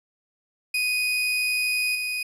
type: tone with level steps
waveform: 35% pulse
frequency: 2489 Hz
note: D#7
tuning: in tune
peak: -20 / -24 dBFS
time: 0.74-2.23 s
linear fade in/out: 5 ms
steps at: 1.95 s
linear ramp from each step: 2 ms
effects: resampled to 32000 Hz